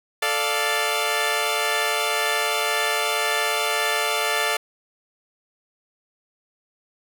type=chord; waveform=10% pulse; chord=D minor; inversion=second; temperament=equal; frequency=440 / 587.3 / 698.5 Hz; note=A4 / D5 / F5; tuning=0 / 0 / 0 cents; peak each=-17 dBFS; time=0.22-4.57 s; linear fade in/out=5 ms; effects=none

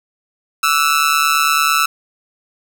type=tone with amplitude modulation; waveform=sawtooth; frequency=1318.5 Hz; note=E6; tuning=in tune; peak=-5 dBFS; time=0.63-1.86 s; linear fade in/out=5 ms; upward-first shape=sine; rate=149 Hz; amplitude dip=80%; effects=7-bit

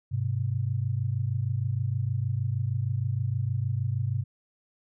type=tone pair together; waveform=sine; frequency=101.67 / 128.1 Hz; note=G#2 / C3; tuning=-36 / -36 cents; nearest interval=major third; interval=400 cents; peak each=-28 dBFS; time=0.11-4.24 s; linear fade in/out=20 ms; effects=none

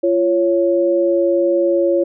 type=tone pair together; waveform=sine; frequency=344 / 554.4 Hz; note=F4 / C#5; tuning=-26 / 0 cents; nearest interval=minor sixth; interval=826 cents; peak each=-15 dBFS; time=0.03-2.04 s; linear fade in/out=10 ms; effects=none

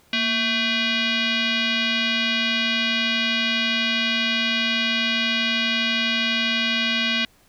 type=tone with frequency modulation; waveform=sine; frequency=233.1 Hz; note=A#3; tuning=in tune; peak=-19 dBFS; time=0.13-7.25 s; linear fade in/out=2 ms; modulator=888 Hz; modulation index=4.2; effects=pink hiss -57 dBFS RMS until 7.48 s

